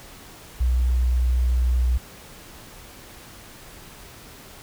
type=tone; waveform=sine; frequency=61.8 Hz; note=B1; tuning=2 cents sharp; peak=-17 dBFS; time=0.6-1.98 s; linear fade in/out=10 ms; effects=pink hiss -44 dBFS RMS until 4.62 s